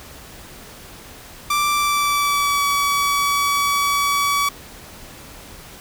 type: tone with pitch glide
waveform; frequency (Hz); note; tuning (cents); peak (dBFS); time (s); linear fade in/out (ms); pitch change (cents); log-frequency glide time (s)
sawtooth; 1174.7 to 1139.3; D6 to C#6; 0 to +47; -13; 1.5-4.49; 5; -53; 1.71-2.65
effects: pink hiss -40 dBFS RMS until 5.8 s